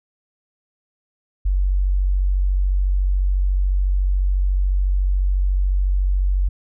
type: tone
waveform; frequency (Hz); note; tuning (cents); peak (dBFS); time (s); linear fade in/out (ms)
sine; 47; F#1; +28; -15; 1.45-6.49; 10
effects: none